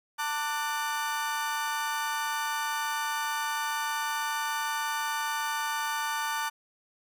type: chord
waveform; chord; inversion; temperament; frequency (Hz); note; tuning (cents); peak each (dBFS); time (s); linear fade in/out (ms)
35% pulse; D major; second; equal with one note detuned; 894.9 / 1174.7 / 1480; A5 / D6 / F#6; +29 / 0 / 0; -30 / -33 / -33; 0.18-6.5; 20
effects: none